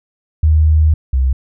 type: tone pair in turn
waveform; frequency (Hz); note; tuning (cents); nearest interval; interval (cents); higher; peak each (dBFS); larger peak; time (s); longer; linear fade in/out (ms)
sine; 77.78 / 65.4; D#2 / C2; 0 / 0; minor third; 300; first; -7 / -10; first; 0.43-0.94 / 1.13-1.33; first; 5
effects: none